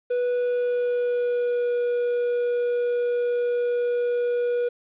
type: tone with pitch glide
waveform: triangle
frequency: 490.9 to 483.6 Hz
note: B4 to B4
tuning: -10 to -36 cents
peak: -19 dBFS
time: 0.1-4.69 s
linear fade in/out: 10 ms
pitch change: -26 cents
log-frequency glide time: 0.25-1.75 s
effects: resampled to 8000 Hz + 9-bit